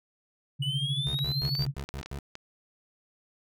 sine tone with tremolo, 138.59 Hz, C#3, in tune, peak -25 dBFS, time 0.59-1.74 s, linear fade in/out 20 ms, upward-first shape sine, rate 13 Hz, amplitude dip 90%
triangle exponential sweep, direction up, 2936 to 4702 Hz, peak -29 dBFS, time 0.62-1.65 s, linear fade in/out 5 ms
25% pulse tone bursts, 69.3 Hz, C#2, in tune, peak -31 dBFS, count 7, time 1.07-2.188 s, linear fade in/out 0 ms, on 74 ms, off 100 ms
clicks, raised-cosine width 0.2 ms, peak -23 dBFS, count 10, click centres 1.19 / 1.452 / 1.552 / 1.623 / 1.796 / 1.89 / 1.99 / 2.03 / 2.06 / 2.354 s
effects none

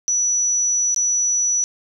sine tone with dropouts, 5910 Hz, F#8, 3 cents flat, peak -16 dBFS, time 0.08-1.64 s, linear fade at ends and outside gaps 0 ms, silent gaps 0.945-0.962 s, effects none

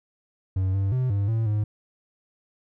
triangle tone with pitch steps, 94.3 / 97.7 / 128.1 / 100 / 112.8 / 105.5 Hz, F#2 / G2 / C3 / G2 / A2 / G#2, +33 / -5 / -36 / +35 / +44 / +28 cents, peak -19 dBFS, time 0.56-1.64 s, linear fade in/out 5 ms, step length 180 ms, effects none

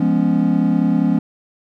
triangle chord, C# dominant seventh, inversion first, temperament equal with one note detuned, 172.31 / 207.7 / 246.9 / 277.2 Hz, E#3 / G#3 / B3 / C#4, -23 / 0 / 0 / 0 cents, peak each -17 dBFS, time 0-1.19 s, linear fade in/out 5 ms, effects none

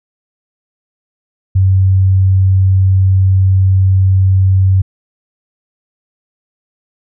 sine tone, 95 Hz, F#2, 46 cents sharp, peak -6 dBFS, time 1.55-4.82 s, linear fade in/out 10 ms, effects none

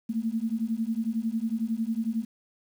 sine beating tone pair, 220 / 231 Hz, A3 / A#3, 0 / -16 cents, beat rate 11 Hz, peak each -29 dBFS, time 0.09-2.25 s, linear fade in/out 10 ms, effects 9-bit

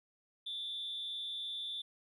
triangle tone with amplitude modulation, 3538 Hz, A7, 9 cents sharp, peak -32 dBFS, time 0.46-1.82 s, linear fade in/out 10 ms, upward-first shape sine, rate 243 Hz, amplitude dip 70%, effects tanh soft clip ceiling -34 dBFS + resampled to 32000 Hz

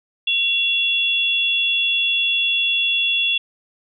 sine tone pair together, 2740 / 3392 Hz, F7 / G#7, -34 / +36 cents, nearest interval major third, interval 370 cents, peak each -19 dBFS, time 0.27-3.38 s, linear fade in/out 5 ms, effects none

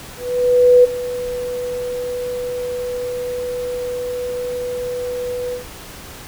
sine tone with ADSR envelope, 493.9 Hz, B4, in tune, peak -5 dBFS, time 0.17-5.65 s, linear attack 670 ms, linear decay 18 ms, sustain -16 dB, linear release 120 ms, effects pink hiss -36 dBFS RMS until 6.27 s

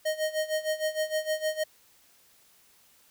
square tone with tremolo, 622.3 Hz, D#5, in tune, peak -25 dBFS, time 0.05-1.64 s, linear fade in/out 10 ms, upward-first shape sine, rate 6.5 Hz, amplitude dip 85%, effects white hiss -61 dBFS RMS until 3.1 s

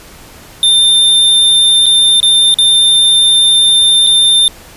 square tone with dropouts, 3595 Hz, A7, 36 cents sharp, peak -6 dBFS, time 0.63-4.48 s, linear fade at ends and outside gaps 1 ms, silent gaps 1.859-1.864 / 2.202-2.229 / 2.542-2.586 / 4.066-4.07 s, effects pink hiss -36 dBFS RMS until 4.76 s + resampled to 32000 Hz

